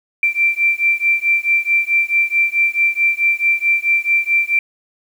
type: beating tone pair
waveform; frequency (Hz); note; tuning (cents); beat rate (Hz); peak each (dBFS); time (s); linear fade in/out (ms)
sine; 2349 / 2353.6; D7 / D7; 0 / +3; 4.6; -16; 0.23-4.59; 2
effects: 7-bit